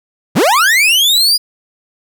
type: linear sweep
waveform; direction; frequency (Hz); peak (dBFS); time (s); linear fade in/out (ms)
40% pulse; up; 103.83 to 4952; -7; 0.35-1.38; 20
effects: none